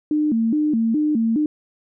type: tone with vibrato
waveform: sine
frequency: 261.6 Hz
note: C4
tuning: in tune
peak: -16 dBFS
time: 0.11-1.46 s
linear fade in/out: 2 ms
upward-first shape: square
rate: 2.4 Hz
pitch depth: 250 cents each way
effects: none